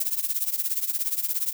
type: noise with tremolo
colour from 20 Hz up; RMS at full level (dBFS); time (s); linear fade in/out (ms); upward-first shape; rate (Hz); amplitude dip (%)
violet; -23; 0-1.53; 5; triangle; 17; 90
effects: none